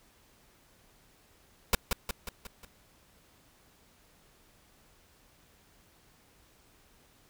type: noise with echo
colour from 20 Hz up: pink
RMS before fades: -23 dBFS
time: 1.73-1.75 s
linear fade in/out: 2 ms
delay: 180 ms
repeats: 5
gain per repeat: -5 dB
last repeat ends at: 2.65 s
effects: pink hiss -63 dBFS RMS until 7.29 s